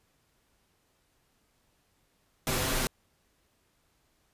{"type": "noise with comb filter", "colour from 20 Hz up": "pink", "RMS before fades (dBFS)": -29, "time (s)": [2.47, 2.87], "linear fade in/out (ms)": 0, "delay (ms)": 7.8, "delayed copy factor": 0.75, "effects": ["pink hiss -71 dBFS RMS until 4.33 s", "resampled to 32000 Hz"]}